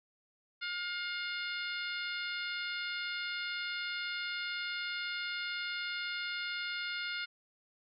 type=harmonic tone; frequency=711 Hz; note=F5; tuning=31 cents sharp; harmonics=2 / 3 / 4 / 5 / 6 / 7; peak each=-39 / -41 / -44 / -44 / -45 / -51 dBFS; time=0.61-7.26 s; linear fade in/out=20 ms; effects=none